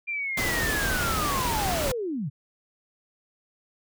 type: linear sweep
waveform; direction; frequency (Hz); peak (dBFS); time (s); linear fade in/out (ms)
sine; down; 2400 to 118.3; -27; 0.07-2.3; 20
type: noise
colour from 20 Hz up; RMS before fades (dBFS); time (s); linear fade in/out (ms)
pink; -28; 0.37-1.92; 5
effects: none